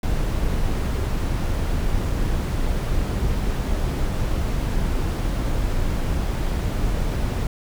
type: noise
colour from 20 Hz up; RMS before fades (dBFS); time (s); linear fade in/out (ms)
brown; -22; 0.03-7.47; 2
effects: none